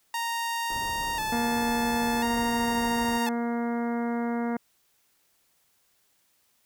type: tone with vibrato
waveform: sawtooth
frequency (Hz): 900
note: A5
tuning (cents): +39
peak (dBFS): -24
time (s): 0.14-3.29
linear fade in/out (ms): 2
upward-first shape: square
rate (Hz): 0.48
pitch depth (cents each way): 56
type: low-pass noise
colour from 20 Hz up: pink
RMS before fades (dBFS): -41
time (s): 0.7-3.18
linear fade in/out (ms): 0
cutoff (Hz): 1100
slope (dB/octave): 24
type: harmonic tone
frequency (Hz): 235.7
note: A#3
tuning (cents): +19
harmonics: 1 / 2 / 3 / 4 / 5 / 6 / 7 / 8 / 9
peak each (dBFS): -27 / -34 / -36 / -39 / -45 / -43 / -47 / -48 / -48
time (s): 1.32-4.57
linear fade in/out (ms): 5
effects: white hiss -68 dBFS RMS until 6.65 s

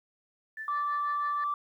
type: tone with tremolo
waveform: sine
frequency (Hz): 1760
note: A6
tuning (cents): 0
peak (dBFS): -34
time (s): 0.57-1.44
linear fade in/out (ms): 2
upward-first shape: triangle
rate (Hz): 6.1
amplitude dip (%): 95
type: tone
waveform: sine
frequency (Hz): 1167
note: D6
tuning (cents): -11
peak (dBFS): -27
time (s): 0.68-1.54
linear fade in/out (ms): 2
effects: tanh soft clip ceiling -21 dBFS + 11-bit

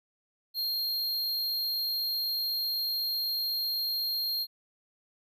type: tone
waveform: square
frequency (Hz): 4218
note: C8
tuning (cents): +13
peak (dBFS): -29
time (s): 0.54-4.47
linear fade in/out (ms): 50
effects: none

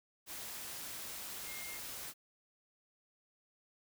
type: tone in noise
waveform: sine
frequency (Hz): 2127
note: C7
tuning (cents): +28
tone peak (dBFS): -48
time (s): 1.45-1.8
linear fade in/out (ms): 50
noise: white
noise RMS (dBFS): -45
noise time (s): 0.26-2.14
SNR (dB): -6
effects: none

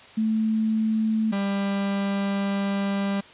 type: tone pair in turn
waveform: sine / 45% pulse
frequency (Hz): 219.6 / 198.32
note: A3 / G3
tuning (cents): -3 / +20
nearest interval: major second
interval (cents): 177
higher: first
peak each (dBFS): -20 / -23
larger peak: first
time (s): 0.17-1.32 / 1.32-3.21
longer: second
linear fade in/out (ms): 10
effects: white hiss -47 dBFS RMS until 3.33 s + resampled to 8000 Hz

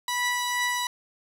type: tone pair together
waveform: sawtooth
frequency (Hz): 981 / 1959.3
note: B5 / B6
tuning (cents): -12 / -14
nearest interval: octave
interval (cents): 1198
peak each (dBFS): -24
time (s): 0.08-0.87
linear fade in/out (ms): 2
effects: low-pass 12000 Hz 12 dB/octave + 10-bit

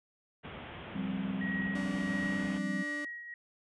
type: low-pass noise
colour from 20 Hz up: pink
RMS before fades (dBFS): -44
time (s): 0.43-2.59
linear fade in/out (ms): 20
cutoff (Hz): 3400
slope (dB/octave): 96
type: chord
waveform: sine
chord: F suspended second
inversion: none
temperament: equal with one note detuned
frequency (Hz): 176.03 / 196 / 261.6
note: F3 / G3 / C4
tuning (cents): +14 / 0 / 0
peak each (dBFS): -39 / -34 / -39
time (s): 0.95-2.83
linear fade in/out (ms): 5
type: tone with tremolo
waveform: sine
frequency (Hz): 1900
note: A#6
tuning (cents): +33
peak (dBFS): -34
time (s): 1.41-3.34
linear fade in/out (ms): 2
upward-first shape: triangle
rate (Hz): 1.5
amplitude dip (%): 70
type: tone with pitch glide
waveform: 35% pulse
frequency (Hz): 289.3 to 293.8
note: D4 to D4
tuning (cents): -26 to +1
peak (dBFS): -37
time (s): 1.75-3.05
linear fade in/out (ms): 5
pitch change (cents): +27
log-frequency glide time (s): 2.19-2.43
effects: high-pass 80 Hz 12 dB/octave + resampled to 22050 Hz

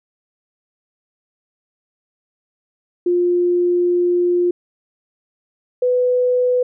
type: tone pair in turn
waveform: sine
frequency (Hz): 352.9 / 497.8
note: F4 / B4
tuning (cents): +18 / +14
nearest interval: tritone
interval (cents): 596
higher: second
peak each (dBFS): -13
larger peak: neither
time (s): 3.06-4.51 / 5.82-6.63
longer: first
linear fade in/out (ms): 5
effects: none

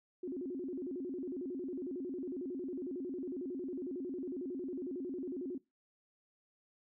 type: tone with vibrato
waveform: sine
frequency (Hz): 311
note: D#4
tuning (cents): -1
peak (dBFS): -37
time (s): 0.23-5.58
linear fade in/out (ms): 5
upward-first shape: square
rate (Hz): 11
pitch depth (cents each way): 260
effects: noise-tail reverb RT60 0.2 s tail -19 dB re dry

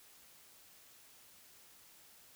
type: silence
effects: white hiss -61 dBFS RMS until 2.35 s

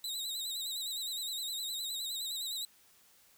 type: tone with vibrato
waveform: sawtooth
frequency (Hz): 3865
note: B7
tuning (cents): -38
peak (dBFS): -33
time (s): 0.04-2.65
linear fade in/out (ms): 2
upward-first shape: sine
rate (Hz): 9.7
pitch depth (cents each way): 81
effects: white hiss -64 dBFS RMS until 3.37 s

